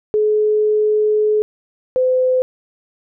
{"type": "tone pair in turn", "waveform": "sine", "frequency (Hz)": [425.7, 511.1], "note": ["G#4", "C5"], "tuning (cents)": [43, -41], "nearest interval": "minor third", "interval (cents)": 316, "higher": "second", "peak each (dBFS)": -12, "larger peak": "neither", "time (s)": [[0.14, 1.42], [1.96, 2.42]], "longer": "first", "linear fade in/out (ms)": 0, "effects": []}